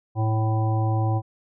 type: harmonic tone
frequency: 110 Hz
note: A2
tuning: in tune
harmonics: 1 / 3 / 5 / 7 / 9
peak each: -20 / -31 / -35 / -30 / -36 dBFS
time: 0.15-1.22 s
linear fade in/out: 50 ms
effects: none